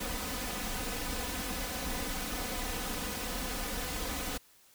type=noise with comb filter; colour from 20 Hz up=pink; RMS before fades=-36 dBFS; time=0-4.38 s; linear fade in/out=10 ms; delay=4 ms; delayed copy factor=+0.8; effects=white hiss -62 dBFS RMS until 4.74 s